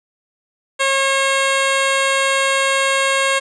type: tone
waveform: 10% pulse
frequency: 542 Hz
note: C#5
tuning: 39 cents flat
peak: -6 dBFS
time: 0.79-3.4 s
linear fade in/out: 20 ms
effects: resampled to 22050 Hz + 8-bit